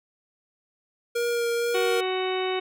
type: tone with vibrato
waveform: square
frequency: 471.8 Hz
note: A#4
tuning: 21 cents sharp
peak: -24 dBFS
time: 1.15-2.01 s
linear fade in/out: 10 ms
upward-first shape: sine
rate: 2.1 Hz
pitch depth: 11 cents each way
type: harmonic tone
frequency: 372.9 Hz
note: F#4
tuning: 14 cents sharp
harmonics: 1 / 2 / 3 / 4 / 5 / 6 / 7 / 8 / 10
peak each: -26 / -32 / -36 / -40 / -42 / -36 / -41 / -37 / -37 dBFS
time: 1.74-2.6 s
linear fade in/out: 10 ms
effects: none